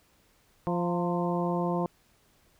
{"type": "harmonic tone with a mistuned harmonic", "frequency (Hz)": 174.2, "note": "F3", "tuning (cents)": -4, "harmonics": [1, 2, 3, 4, 5, 6], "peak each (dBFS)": [-29, -32, -34, -35, -36, -37], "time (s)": [0.67, 1.86], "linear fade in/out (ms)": 0, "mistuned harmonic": 5, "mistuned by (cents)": 55, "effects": ["pink hiss -65 dBFS RMS until 2.59 s"]}